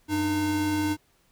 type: tone pair together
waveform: square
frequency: 95.75 / 304 Hz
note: G2 / D#4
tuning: -40 / -40 cents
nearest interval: octave + minor sixth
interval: 2000 cents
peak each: -33 / -25 dBFS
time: 0.08-0.97 s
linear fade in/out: 50 ms
effects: pink hiss -65 dBFS RMS until 1.31 s